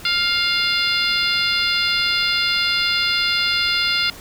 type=harmonic tone with a mistuned harmonic; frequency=698.5 Hz; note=F5; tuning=in tune; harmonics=2 / 3 / 4 / 5 / 6 / 7; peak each=-24 / -24 / -24 / -24 / -24 / -24 dBFS; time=0.05-4.1 s; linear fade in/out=2 ms; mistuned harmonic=3; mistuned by=+22 cents; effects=pink hiss -39 dBFS RMS until 4.2 s